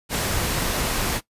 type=noise; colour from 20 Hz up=pink; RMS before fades=-24 dBFS; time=0.09-1.21 s; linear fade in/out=50 ms; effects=noise-tail reverb RT60 0.1 s tail -18 dB re dry + resampled to 32000 Hz